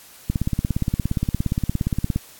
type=click train; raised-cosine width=5 ms; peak=-8 dBFS; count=33; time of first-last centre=0.3-2.16 s; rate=17.2 Hz; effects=white hiss -46 dBFS RMS until 2.39 s + AAC 64 kbps